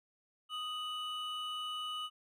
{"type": "tone pair together", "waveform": "triangle", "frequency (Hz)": [1244.5, 2960], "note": ["D#6", "F#7"], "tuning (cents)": [0, 0], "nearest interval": "octave + minor third", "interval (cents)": 1500, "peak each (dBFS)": [-39, -38], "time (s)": [0.49, 2.1], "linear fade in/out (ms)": 50, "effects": []}